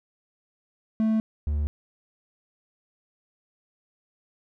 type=tone pair in turn; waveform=triangle; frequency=220 / 74.01 Hz; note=A3 / D2; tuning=0 / +14 cents; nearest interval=octave + perfect fifth; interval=1886 cents; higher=first; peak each=-18 / -21 dBFS; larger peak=first; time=1-1.2 / 1.47-1.67 s; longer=neither; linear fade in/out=0 ms; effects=none